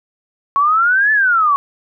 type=exponential two-way sweep; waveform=sine; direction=up then down; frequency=1100 to 1759 to 1100 Hz; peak=-10 dBFS; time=0.56-1.56 s; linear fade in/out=0 ms; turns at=1.12 s; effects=none